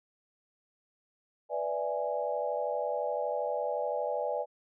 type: chord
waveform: sine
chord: E dominant seventh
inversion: second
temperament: equal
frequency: 493.9 / 587.3 / 659.3 / 830.6 Hz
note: B4 / D5 / E5 / G#5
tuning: 0 / 0 / 0 / 0 cents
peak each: -35 / -33 / -37 / -36 dBFS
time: 1.49-4.46 s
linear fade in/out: 50 ms
effects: none